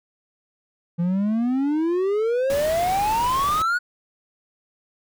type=exponential sweep; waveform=triangle; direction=up; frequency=167.7 to 1480 Hz; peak=-17 dBFS; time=0.98-3.79 s; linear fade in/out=20 ms
type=noise; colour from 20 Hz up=pink; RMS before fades=-32 dBFS; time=2.5-3.62 s; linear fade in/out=0 ms
effects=none